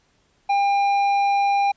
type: tone with tanh clipping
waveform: triangle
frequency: 801 Hz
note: G5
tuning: 37 cents sharp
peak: -18 dBFS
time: 0.49-1.72 s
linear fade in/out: 10 ms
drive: 13 dB
effects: pink hiss -63 dBFS RMS until 1.76 s + resampled to 16000 Hz